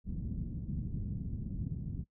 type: low-pass noise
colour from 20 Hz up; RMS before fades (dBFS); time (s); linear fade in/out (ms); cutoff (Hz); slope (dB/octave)
white; -38; 0.04-2.05; 50; 190; 24
effects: noise-tail reverb RT60 0.1 s tail -22 dB re dry